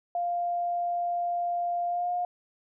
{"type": "tone with pitch glide", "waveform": "sine", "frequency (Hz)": [698.5, 711.1], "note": ["F5", "F5"], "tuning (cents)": [0, 31], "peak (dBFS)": -26, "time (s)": [0.15, 2.25], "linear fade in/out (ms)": 2, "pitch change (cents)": 31, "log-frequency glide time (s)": [1.87, 2.11], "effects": []}